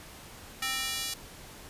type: tone with high-pass filter sweep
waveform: square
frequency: 262.8 Hz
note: C4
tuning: 8 cents sharp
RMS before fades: -33 dBFS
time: 0.62-1.14 s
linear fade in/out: 5 ms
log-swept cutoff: 1800 to 4000 Hz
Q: 0.92
effects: pink hiss -48 dBFS RMS until 1.69 s + resampled to 32000 Hz